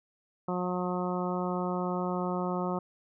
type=harmonic tone; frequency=180.3 Hz; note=F#3; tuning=45 cents flat; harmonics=1 / 2 / 3 / 4 / 5 / 6 / 7; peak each=-32 / -35 / -37 / -38 / -39 / -40 / -40 dBFS; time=0.48-2.79 s; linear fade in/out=5 ms; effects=none